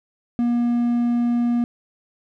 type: tone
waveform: triangle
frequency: 238.8 Hz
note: A#3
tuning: 42 cents sharp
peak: -15 dBFS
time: 0.39-1.64 s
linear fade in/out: 0 ms
effects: none